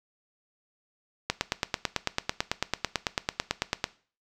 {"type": "click train", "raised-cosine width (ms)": 0.2, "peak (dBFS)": -7, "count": 24, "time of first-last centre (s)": [1.3, 3.841], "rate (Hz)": 9.05, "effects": ["noise-tail reverb RT60 0.4 s tail -18 dB re dry"]}